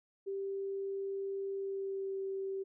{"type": "tone with pitch glide", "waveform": "sine", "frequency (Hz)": [392, 387.3], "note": ["G4", "G4"], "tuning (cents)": [0, -21], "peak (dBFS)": -35, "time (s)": [0.26, 2.64], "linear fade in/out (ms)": 20, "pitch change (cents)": -21, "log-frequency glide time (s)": [1.55, 2.2], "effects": []}